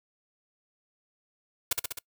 white noise with echo, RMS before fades -25 dBFS, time 1.71-1.73 s, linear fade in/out 5 ms, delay 65 ms, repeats 4, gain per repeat -3 dB, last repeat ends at 1.99 s, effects noise-tail reverb RT60 0.1 s tail -24 dB re dry

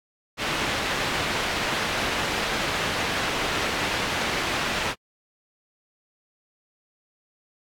white low-pass noise, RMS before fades -27 dBFS, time 0.37-4.95 s, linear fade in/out 50 ms, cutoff 2800 Hz, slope 12 dB/octave, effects AAC 64 kbps

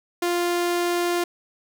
sawtooth tone, 349.2 Hz, F4, in tune, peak -17 dBFS, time 0.22-1.24 s, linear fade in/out 5 ms, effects none

